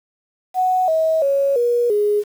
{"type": "tone with pitch steps", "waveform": "sine", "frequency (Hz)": [740, 640.5, 554.4, 479.8, 415.3], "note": ["F#5", "E5", "C#5", "A#4", "G#4"], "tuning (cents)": [0, -50, 0, 50, 0], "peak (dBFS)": -14, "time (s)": [0.54, 2.24], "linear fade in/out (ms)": 50, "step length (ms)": 340, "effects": ["7-bit"]}